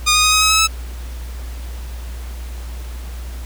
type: tone with pitch steps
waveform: 10% pulse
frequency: 1225 / 1237.8 / 1250.7 / 1263.8 / 1277 / 1290.4 / 1303.9 Hz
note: D#6 / D#6 / D#6 / D#6 / D#6 / E6 / E6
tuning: -27 / -9 / +9 / +27 / +45 / -37 / -19 cents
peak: -3 dBFS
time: 0.06-0.676 s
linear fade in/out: 20 ms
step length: 88 ms
effects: added 60 Hz sine -26 dBFS peak until 3.45 s + pink hiss -40 dBFS RMS until 3.45 s